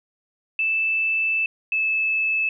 sine tone pair in turn, 2637 / 2613 Hz, E7 / E7, 0 / -16 cents, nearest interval unison, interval 16 cents, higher first, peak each -19 dBFS, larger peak neither, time 0.59-1.46 / 1.72-2.49 s, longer first, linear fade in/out 2 ms, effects none

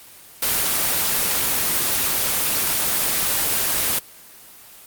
white noise, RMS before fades -20 dBFS, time 0.42-3.99 s, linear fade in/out 5 ms, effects white hiss -44 dBFS RMS until 4.86 s + Opus 24 kbps

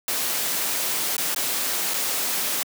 white noise with dropouts, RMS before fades -25 dBFS, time 0.08-2.63 s, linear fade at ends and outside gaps 1 ms, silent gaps 1.167-1.18 / 1.346-1.361 / 1.937-1.941 s, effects high-pass 200 Hz 12 dB/octave

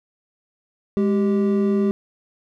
triangle tone pair together, 206.8 / 390 Hz, G#3 / G4, -7 / -9 cents, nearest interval major seventh, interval 1098 cents, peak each -16 / -19 dBFS, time 0.97-1.91 s, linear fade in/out 0 ms, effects none

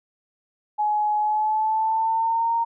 sine tone with pitch glide, 843 to 924.6 Hz, G#5 to A#5, +26 to -14 cents, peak -19 dBFS, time 0.78-2.65 s, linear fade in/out 20 ms, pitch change +160 cents, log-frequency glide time 1.18-2.54 s, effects none

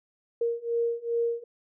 sine beating tone pair, 466.2 / 468.7 Hz, A#4 / A#4, 0 / +9 cents, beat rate 2.5 Hz, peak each -29 / -28 dBFS, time 0.41-1.44 s, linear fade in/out 5 ms, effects none

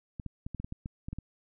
clicks, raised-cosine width 5 ms, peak -25 dBFS, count 11, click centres 0.198 / 0.263 / 0.465 / 0.547 / 0.6 / 0.645 / 0.724 / 0.859 / 1.085 / 1.13 / 1.186 s, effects none

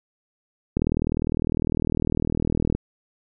click train, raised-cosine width 3 ms, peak -10 dBFS, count 80, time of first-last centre 0.77-2.75 s, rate 39.9 Hz, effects none

